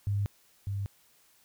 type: tone pair in turn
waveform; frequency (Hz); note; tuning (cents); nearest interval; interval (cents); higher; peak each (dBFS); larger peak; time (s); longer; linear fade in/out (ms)
sine; 101 / 99.38; G#2 / G2; -48 / +24; unison; 28; first; -26 / -30; first; 0.07-0.26 / 0.67-0.86; neither; 0
effects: white hiss -64 dBFS RMS until 1.44 s